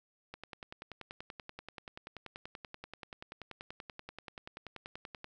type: click train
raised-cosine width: 0.3 ms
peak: -28 dBFS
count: 52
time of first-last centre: 0.34-5.244 s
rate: 10.4 Hz
effects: none